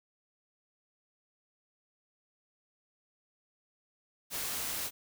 white noise, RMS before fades -36 dBFS, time 4.3-4.91 s, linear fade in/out 50 ms, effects none

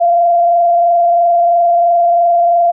sine tone with frequency modulation, 690 Hz, F5, 21 cents flat, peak -7 dBFS, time 0-2.72 s, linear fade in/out 20 ms, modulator 23 Hz, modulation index 0.51, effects none

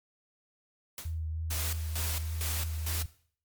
white noise with exponential decay, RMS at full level -37 dBFS, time 0.98-1.18 s, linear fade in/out 1 ms, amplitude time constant 42 ms
sine tone with vibrato, 79.9 Hz, D#2, 47 cents sharp, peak -32 dBFS, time 1.05-3.06 s, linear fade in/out 5 ms, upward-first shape triangle, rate 3.3 Hz, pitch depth 29 cents each way
white noise with tremolo, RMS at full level -35 dBFS, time 1.5-3.03 s, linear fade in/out 10 ms, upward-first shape square, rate 2.2 Hz, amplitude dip 75%
effects noise-tail reverb RT60 0.5 s tail -17 dB re dry + MP3 96 kbps

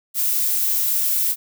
violet noise, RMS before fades -20 dBFS, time 0.14-1.36 s, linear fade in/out 50 ms, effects none

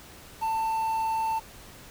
triangle tone with quantisation, 891 Hz, A5, 22 cents sharp, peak -23 dBFS, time 0.41-1.4 s, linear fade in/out 20 ms, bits 8, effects pink hiss -48 dBFS RMS until 1.9 s

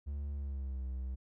triangle tone with pitch glide, 71.5 to 64.44 Hz, D2 to C2, -46 to -26 cents, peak -34 dBFS, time 0.06-1.16 s, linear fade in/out 20 ms, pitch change -180 cents, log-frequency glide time 0.32-0.84 s, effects none

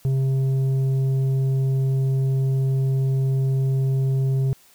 sine tone with tanh clipping, 133.7 Hz, C3, 38 cents sharp, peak -19 dBFS, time 0.05-4.53 s, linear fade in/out 0 ms, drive 6 dB, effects white hiss -54 dBFS RMS until 4.74 s

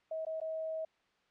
sine tone with dropouts, 639 Hz, D#5, 46 cents sharp, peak -35 dBFS, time 0.11-0.85 s, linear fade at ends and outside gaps 5 ms, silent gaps 0.251-0.266 / 0.402-0.414 s, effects white hiss -72 dBFS RMS until 1.3 s + low-pass 3000 Hz 12 dB/octave

